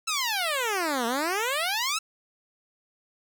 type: exponential two-way sweep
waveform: 10% pulse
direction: down then up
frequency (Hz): 1350 to 224.9 to 1350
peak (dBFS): -17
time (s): 0.07-1.99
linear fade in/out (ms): 10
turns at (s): 1.06
effects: none